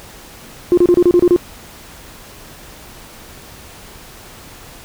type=tone bursts; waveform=sine; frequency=352.3 Hz; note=F4; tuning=15 cents sharp; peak=-5 dBFS; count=8; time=0.72-1.362 s; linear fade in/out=0 ms; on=54 ms; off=30 ms; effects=tanh soft clip ceiling -3 dBFS + pink hiss -38 dBFS RMS until 4.84 s